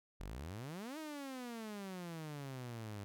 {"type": "exponential two-way sweep", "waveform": "sawtooth", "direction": "up then down", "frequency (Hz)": [41.2, 319.6, 98.7], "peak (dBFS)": -40, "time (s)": [0.2, 3.04], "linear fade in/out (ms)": 0, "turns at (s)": 0.98, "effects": []}